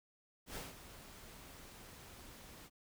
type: noise with ADSR envelope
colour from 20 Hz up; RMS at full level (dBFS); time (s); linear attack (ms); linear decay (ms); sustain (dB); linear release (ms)
pink; -44; 0.46-2.7; 97; 170; -11; 43
effects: none